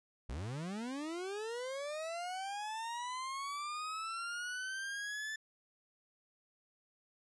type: linear sweep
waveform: 40% pulse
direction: up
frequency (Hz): 51.91 to 1760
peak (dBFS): -38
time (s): 0.29-5.36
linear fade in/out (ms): 5
effects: resampled to 22050 Hz